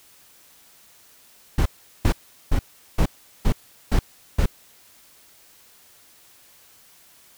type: noise bursts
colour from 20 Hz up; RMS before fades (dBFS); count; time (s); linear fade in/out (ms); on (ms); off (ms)
brown; -17; 7; 1.58-4.459; 5; 77; 390
effects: white hiss -53 dBFS RMS until 7.37 s